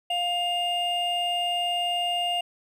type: tone pair together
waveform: triangle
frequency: 704.9 / 2818 Hz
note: F5 / F7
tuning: +16 / +15 cents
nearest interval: 2 octaves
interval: 2399 cents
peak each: -25 dBFS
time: 0.1-2.41 s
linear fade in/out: 5 ms
effects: none